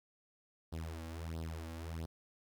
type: tone with flanger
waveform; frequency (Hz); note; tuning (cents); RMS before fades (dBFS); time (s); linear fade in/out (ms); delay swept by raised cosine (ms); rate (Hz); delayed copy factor
sawtooth; 81.5; E2; -19; -43; 0.72-2.06; 10; 0.21 to 3.71; 1.5; +0.85
effects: 12-bit